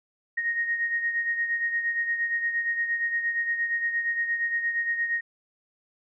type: beating tone pair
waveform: sine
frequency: 1864.7 / 1873.3 Hz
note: A#6 / A#6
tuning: 0 / +8 cents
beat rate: 8.6 Hz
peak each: -25 / -33 dBFS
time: 0.37-5.21 s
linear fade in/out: 10 ms
effects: none